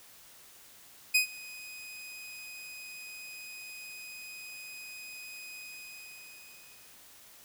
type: tone with ADSR envelope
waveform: sawtooth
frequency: 2501 Hz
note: D#7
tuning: 8 cents sharp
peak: -17 dBFS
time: 1.14-6.99 s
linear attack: 12 ms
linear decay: 110 ms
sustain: -23 dB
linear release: 1400 ms
effects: white hiss -55 dBFS RMS until 7.44 s